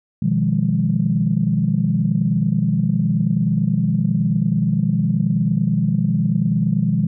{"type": "chord", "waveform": "sine", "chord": "F half-diminished seventh", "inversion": "second", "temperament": "equal with one note detuned", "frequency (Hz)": [123.47, 155.56, 174.61, 204.1], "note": ["Cb3", "Eb3", "F3", "Ab3"], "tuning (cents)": [0, 0, 0, -30], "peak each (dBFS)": [-22, -20, -20, -20], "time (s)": [0.22, 7.07], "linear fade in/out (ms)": 5, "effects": ["tanh soft clip ceiling -4 dBFS"]}